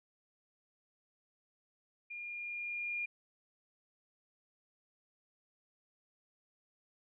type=tone with level ramp; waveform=sine; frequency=2415 Hz; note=D7; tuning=48 cents sharp; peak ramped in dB=-42 to -34 dBFS; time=2.1-3.06 s; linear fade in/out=10 ms; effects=none